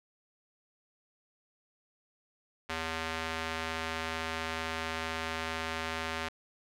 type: tone with band-pass filter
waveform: square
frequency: 81.1 Hz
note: E2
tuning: 28 cents flat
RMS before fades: -36 dBFS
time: 2.69-6.29 s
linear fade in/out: 10 ms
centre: 2100 Hz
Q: 0.74
effects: none